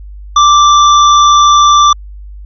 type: tone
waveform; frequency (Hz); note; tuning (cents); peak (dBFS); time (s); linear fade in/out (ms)
square; 1174.7; D6; 0; -4; 0.36-1.93; 5
effects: added 50 Hz sine -26 dBFS peak until 2.45 s + resampled to 16000 Hz